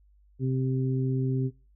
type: harmonic tone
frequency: 130.81 Hz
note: C3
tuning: in tune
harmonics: 1 / 2 / 3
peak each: -25 / -31 / -35 dBFS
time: 0.39-1.51 s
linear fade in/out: 50 ms
effects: noise-tail reverb RT60 0.3 s tail -20 dB re dry + added 50 Hz sine -57 dBFS peak until 1.75 s